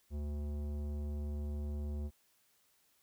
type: tone with tanh clipping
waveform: sine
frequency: 73.42 Hz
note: D2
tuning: in tune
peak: -38 dBFS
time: 0.1-2.11 s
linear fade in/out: 50 ms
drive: 15 dB
effects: white hiss -72 dBFS RMS until 3.02 s